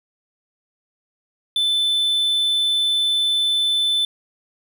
triangle tone, 3520 Hz, A7, in tune, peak -15 dBFS, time 1.56-4.05 s, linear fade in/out 2 ms, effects none

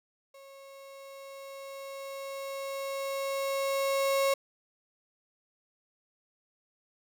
35% pulse tone with level ramp, 547 Hz, C#5, 23 cents flat, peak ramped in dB -48 to -22 dBFS, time 0.34-4.34 s, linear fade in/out 5 ms, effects none

